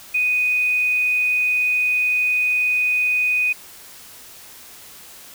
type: tone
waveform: sine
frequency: 2489 Hz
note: D#7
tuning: in tune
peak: -16 dBFS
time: 0.14-3.53 s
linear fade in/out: 10 ms
effects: white hiss -42 dBFS RMS until 5.34 s